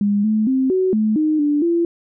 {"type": "tone with pitch steps", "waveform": "sine", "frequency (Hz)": [203.8, 216.2, 262.7, 373.9, 216, 308.6, 293.3, 339.9], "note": ["G#3", "A3", "C4", "F#4", "A3", "D#4", "D4", "F4"], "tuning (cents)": [-32, -30, 7, 18, -32, -14, -2, -47], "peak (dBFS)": -14, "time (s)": [0.01, 1.85], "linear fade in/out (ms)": 2, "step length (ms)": 230, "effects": []}